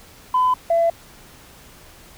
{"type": "tone pair in turn", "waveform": "sine", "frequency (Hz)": [1010, 672.3], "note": ["B5", "E5"], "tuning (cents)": [39, 34], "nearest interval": "perfect fifth", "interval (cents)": 705, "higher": "first", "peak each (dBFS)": -13, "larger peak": "neither", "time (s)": [[0.34, 0.54], [0.7, 0.9]], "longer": "neither", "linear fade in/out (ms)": 5, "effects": ["tanh soft clip ceiling -10 dBFS", "pink hiss -46 dBFS RMS until 2.17 s"]}